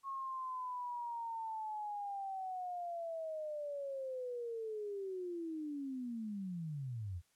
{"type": "linear sweep", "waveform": "sine", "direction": "down", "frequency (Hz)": [1095, 80.5], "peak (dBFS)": -39, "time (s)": [0.03, 7.22], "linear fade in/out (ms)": 50, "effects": ["white hiss -75 dBFS RMS until 7.35 s", "low-pass 11000 Hz 12 dB/octave"]}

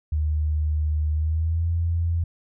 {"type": "tone with pitch glide", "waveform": "sine", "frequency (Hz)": [76.4, 84.28], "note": ["D#2", "E2"], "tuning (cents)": [-31, 39], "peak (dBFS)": -20, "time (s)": [0.12, 2.24], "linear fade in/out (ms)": 5, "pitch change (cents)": 170, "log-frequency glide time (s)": [1.12, 1.68], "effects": []}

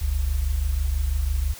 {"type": "tone pair together", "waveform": "sine", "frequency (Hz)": [44.51, 70.6], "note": ["F1", "C#2"], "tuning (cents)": [34, 32], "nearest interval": "minor sixth", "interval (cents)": 798, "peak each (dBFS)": [-25, -22], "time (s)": [0.01, 1.54], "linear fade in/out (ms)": 10, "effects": ["white hiss -42 dBFS RMS until 1.59 s"]}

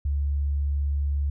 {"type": "tone", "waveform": "sine", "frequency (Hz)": 71.2, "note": "C#2", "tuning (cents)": 47, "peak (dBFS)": -22, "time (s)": [0.05, 1.3], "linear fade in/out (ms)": 5, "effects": []}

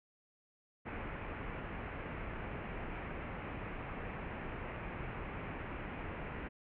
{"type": "low-pass noise", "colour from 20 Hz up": "pink", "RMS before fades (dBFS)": -43, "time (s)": [0.85, 6.49], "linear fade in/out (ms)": 20, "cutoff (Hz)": 2600, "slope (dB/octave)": 48, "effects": []}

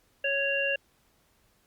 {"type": "harmonic tone", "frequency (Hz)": 554.4, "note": "C#5", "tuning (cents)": 0, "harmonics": [1, 3, 5], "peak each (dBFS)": [-30, -31, -28], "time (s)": [0.24, 0.76], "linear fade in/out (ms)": 5, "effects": ["pink hiss -67 dBFS RMS until 1.66 s", "Opus 48 kbps"]}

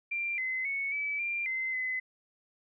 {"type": "tone with pitch steps", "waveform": "sine", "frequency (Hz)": [2372, 2047, 2213, 2298, 2381, 2064, 2030], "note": ["D7", "C7", "C#7", "D7", "D7", "C7", "B6"], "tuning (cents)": [17, -38, -3, -38, 23, -24, 47], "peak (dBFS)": -30, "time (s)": [0.11, 2], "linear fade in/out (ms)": 10, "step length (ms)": 270, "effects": []}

